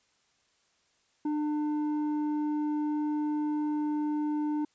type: tone with low-pass filter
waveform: square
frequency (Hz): 299.9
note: D4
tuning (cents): +36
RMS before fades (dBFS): -30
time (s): 1.25-4.65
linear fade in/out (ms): 5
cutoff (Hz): 630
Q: 8.6
effects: white hiss -70 dBFS RMS until 4.74 s + resampled to 16000 Hz